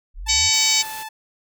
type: linear sweep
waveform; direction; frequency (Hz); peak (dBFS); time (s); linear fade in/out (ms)
sine; up; 30.19 to 95.9; -29; 0.14-0.51; 50
type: tone with pitch glide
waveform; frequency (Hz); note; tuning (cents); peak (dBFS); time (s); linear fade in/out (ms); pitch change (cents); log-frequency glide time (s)
sawtooth; 880 to 873.9; A5 to A5; 0 to -12; -27; 0.26-1.09; 10; -12; 0.68-0.89
type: harmonic tone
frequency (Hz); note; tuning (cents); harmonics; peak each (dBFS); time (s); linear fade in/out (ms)
756; F#5; +37; 3 / 4 / 5 / 6 / 7 / 8 / 9 / 10; -24 / -27 / -24 / -22 / -24 / -23 / -27 / -23; 0.28-0.83; 20
type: noise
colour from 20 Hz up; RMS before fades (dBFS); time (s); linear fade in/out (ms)
white; -36; 0.52-1.04; 20
effects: none